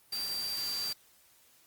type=tone in noise; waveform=sine; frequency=4699 Hz; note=D8; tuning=in tune; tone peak=-33 dBFS; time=0.12-0.93 s; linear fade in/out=5 ms; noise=white; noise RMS=-41 dBFS; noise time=0.12-0.93 s; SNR=+5 dB; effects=white hiss -63 dBFS RMS until 1.66 s + Opus 32 kbps